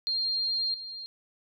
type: tone with level steps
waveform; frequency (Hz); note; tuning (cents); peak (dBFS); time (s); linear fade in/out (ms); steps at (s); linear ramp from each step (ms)
sine; 4203; C8; +7; -26 / -37; 0.07-1.06; 0; 0.74; 2
effects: none